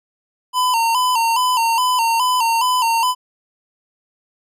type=tone with vibrato; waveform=square; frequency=959 Hz; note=A#5; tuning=49 cents sharp; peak=-15 dBFS; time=0.53-3.15 s; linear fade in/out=50 ms; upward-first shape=square; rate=2.4 Hz; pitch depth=81 cents each way; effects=resampled to 32000 Hz